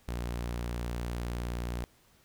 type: tone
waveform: sawtooth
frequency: 59.4 Hz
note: A#1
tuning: 33 cents sharp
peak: -29 dBFS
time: 0.08-1.84 s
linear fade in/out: 0 ms
effects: pink hiss -64 dBFS RMS until 2.24 s